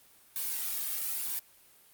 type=noise with flanger; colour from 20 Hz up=blue; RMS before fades=-34 dBFS; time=0.36-1.39 s; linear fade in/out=0 ms; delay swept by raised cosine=1.5 to 2.04 ms; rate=0.98 Hz; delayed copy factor=-0.5; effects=white hiss -60 dBFS RMS until 1.93 s + Opus 32 kbps